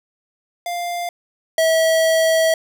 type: tone pair in turn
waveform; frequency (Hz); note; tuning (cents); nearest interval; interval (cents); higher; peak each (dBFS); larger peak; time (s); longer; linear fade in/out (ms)
square; 698.5 / 647.5; F5 / E5; 0 / -31; minor second; 131; first; -23 / -14; second; 0.66-1.09 / 1.58-2.54; second; 2
effects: none